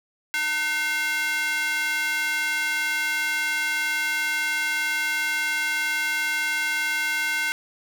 square tone with high-pass filter, 303.5 Hz, D#4, 43 cents flat, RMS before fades -25 dBFS, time 0.34-7.52 s, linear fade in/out 0 ms, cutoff 1800 Hz, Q 3.7, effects none

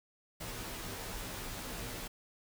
pink noise with comb filter, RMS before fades -42 dBFS, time 0.4-2.08 s, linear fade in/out 10 ms, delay 14 ms, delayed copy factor -0.9, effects none

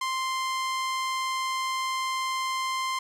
sawtooth tone, 1046.5 Hz, C6, in tune, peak -23 dBFS, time 0.01-2.99 s, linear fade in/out 5 ms, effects low-pass 9000 Hz 12 dB/octave + 10-bit

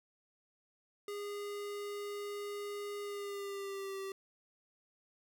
square tone with pitch glide, 409.1 to 388.2 Hz, G#4 to G4, -26 to -17 cents, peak -40 dBFS, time 1.08-4.12 s, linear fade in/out 2 ms, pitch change -91 cents, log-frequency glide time 3.02-3.99 s, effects none

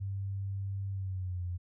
sine tone with pitch glide, 98 to 88.83 Hz, G2 to F2, 0 to +30 cents, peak -33 dBFS, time 0-1.58 s, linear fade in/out 20 ms, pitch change -170 cents, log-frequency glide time 0.9-1.44 s, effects none

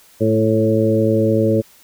harmonic tone with a mistuned harmonic, 110 Hz, A2, in tune, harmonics 1 / 2 / 3 / 4 / 5, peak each -19 / -19 / -19 / -19 / -19 dBFS, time 0.2-1.62 s, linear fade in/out 20 ms, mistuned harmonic 3, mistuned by +18 cents, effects white hiss -49 dBFS RMS until 1.83 s

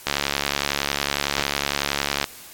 click train, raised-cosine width 0.2 ms, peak -3 dBFS, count 155, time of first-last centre 0.07-2.242 s, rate 70.9 Hz, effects white hiss -43 dBFS RMS until 2.53 s + AAC 64 kbps

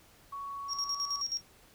sine tone with pitch glide, 1117 to 1133.2 Hz, C#6 to C#6, +13 to +38 cents, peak -37 dBFS, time 0.32-1.22 s, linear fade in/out 10 ms, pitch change +25 cents, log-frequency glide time 0.64-1.01 s
sine tone with tremolo, 5588 Hz, F8, in tune, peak -29 dBFS, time 0.68-1.42 s, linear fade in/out 50 ms, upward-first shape square, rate 9.4 Hz, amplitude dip 75%
effects tanh soft clip ceiling -24 dBFS + pink hiss -60 dBFS RMS until 1.74 s

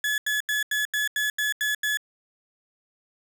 35% pulse tone bursts, 1708 Hz, G#6, 48 cents sharp, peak -21 dBFS, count 9, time 0.04-1.972 s, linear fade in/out 2 ms, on 140 ms, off 84 ms, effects none

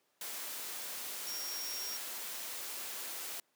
sine tone in noise, 5588 Hz, F8, in tune, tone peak -40 dBFS, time 1.27-1.97 s, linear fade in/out 2 ms, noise white, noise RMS -42 dBFS, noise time 0.21-3.4 s, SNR -1 dB, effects pink hiss -75 dBFS RMS until 3.55 s + high-pass 300 Hz 12 dB/octave

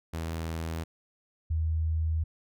sawtooth / sine tone pair in turn, 81.6 / 79.87 Hz, E2 / D#2, -17 / +46 cents, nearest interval unison, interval 37 cents, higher first, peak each -28 / -25 dBFS, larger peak second, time 0.13-0.84 / 1.5-2.24 s, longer second, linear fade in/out 10 ms, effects none

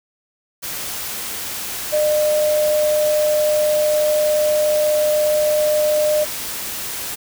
sine tone in noise, 605 Hz, D#5, 49 cents flat, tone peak -14 dBFS, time 1.92-6.25 s, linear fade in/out 20 ms, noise white, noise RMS -27 dBFS, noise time 0.62-7.16 s, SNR +10 dB, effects none

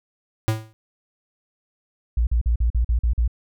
square tone with exponential decay, 110 Hz, A2, in tune, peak -15 dBFS, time 0.48-0.73 s, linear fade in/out 0 ms, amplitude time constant 53 ms
sine tone bursts, 58.27 Hz, A#1, in tune, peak -16 dBFS, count 8, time 2.17-3.278 s, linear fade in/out 5 ms, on 100 ms, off 44 ms
effects none

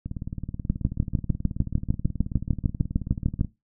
two click trains, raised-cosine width 5 ms, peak -19 / -9 dBFS, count 64 / 19, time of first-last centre 0.06-3.447 / 0.7-3.411 s, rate 18.6 / 6.64 Hz, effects noise-tail reverb RT60 0.2 s tail -17 dB re dry

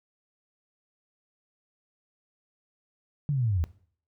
sine linear sweep, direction down, 150.9 to 76.1 Hz, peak -23 dBFS, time 3.29-3.64 s, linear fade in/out 0 ms, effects noise-tail reverb RT60 0.5 s tail -18 dB re dry

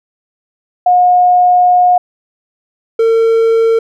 sine / triangle tone pair in turn, 720 / 453.6 Hz, F#5 / A#4, -47 / -47 cents, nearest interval minor sixth, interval 800 cents, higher first, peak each -5 dBFS, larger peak neither, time 0.86-1.98 / 2.99-3.79 s, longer first, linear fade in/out 5 ms, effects none

